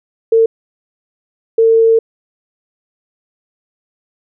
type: tone bursts at uneven times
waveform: sine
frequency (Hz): 452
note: A4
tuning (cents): +47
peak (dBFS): -6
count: 2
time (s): 0.32-0.46 / 1.58-1.99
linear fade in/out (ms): 5
effects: none